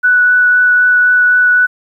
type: tone with vibrato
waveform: sine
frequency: 1480 Hz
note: F#6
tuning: in tune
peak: -6 dBFS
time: 0.03-1.67 s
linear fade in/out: 20 ms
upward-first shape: triangle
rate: 3.9 Hz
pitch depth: 10 cents each way
effects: 8-bit